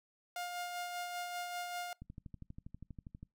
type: tone with tremolo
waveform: sawtooth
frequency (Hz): 708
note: F5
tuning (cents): +23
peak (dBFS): -34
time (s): 0.36-1.93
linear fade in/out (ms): 2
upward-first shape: sine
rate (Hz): 5.1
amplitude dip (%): 35
type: click train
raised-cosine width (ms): 5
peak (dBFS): -35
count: 16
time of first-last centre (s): 2.02-3.23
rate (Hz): 12.4
effects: noise-tail reverb RT60 0.2 s tail -24 dB re dry